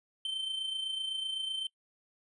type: tone with amplitude modulation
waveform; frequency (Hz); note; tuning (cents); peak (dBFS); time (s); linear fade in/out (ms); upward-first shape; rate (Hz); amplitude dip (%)
triangle; 3100; G7; -20; -29; 0.25-1.67; 2; sine; 27.9; 50
effects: noise-tail reverb RT60 0.1 s tail -23 dB re dry + resampled to 24000 Hz